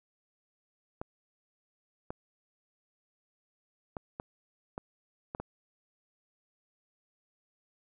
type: clicks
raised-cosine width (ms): 1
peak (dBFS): -23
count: 7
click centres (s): 1.015 / 2.105 / 3.968 / 4.199 / 4.779 / 5.349 / 5.4
effects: none